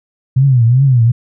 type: tone with vibrato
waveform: sine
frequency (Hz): 126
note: B2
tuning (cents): +35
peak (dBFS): -6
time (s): 0.36-1.12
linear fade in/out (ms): 10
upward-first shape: triangle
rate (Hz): 2.6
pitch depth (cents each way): 200
effects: none